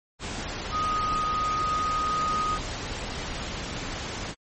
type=tone in noise; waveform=sine; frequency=1246 Hz; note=D#6; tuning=2 cents sharp; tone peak=-24 dBFS; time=0.71-2.59 s; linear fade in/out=50 ms; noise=pink; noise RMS=-33 dBFS; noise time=0.19-4.35 s; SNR=+6 dB; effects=low-pass 9000 Hz 12 dB/octave + MP3 32 kbps